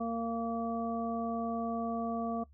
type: harmonic tone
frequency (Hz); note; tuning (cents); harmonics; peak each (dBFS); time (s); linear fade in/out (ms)
230.1; A#3; -22; 1 / 2 / 3 / 5; -34 / -40 / -37 / -41; 0-2.44; 10
effects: noise-tail reverb RT60 0.1 s tail -20 dB re dry + added 71 Hz sine -56 dBFS peak until 2.53 s